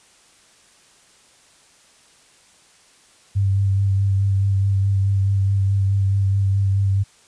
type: tone with vibrato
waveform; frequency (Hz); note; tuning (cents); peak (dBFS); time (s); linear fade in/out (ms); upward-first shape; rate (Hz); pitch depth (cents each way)
sine; 98.1; G2; +2; -15; 3.35-7.04; 20; sine; 4.7; 20
effects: white hiss -53 dBFS RMS until 7.27 s + resampled to 22050 Hz